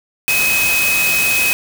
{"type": "tone in noise", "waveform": "sine", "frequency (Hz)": 2537, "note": "D#7", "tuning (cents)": 33, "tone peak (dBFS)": -14, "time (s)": [0.28, 1.53], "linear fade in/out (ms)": 0, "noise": "white", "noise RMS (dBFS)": -19, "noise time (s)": [0.28, 1.53], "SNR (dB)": 2, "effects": []}